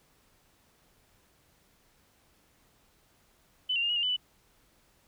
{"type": "tone with pitch steps", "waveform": "sine", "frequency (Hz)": [3006, 2767, 2816, 2904, 2806, 2999, 2978], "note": ["F#7", "F7", "F7", "F#7", "F7", "F#7", "F#7"], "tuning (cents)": [27, -17, 14, -33, 8, 23, 11], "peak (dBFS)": -26, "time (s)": [3.69, 4.166], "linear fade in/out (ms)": 10, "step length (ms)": 68, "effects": ["pink hiss -66 dBFS RMS until 5.07 s"]}